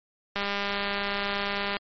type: click train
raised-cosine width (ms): 0.3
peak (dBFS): -13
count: 284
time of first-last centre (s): 0.36-1.768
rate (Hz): 201
effects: MP3 32 kbps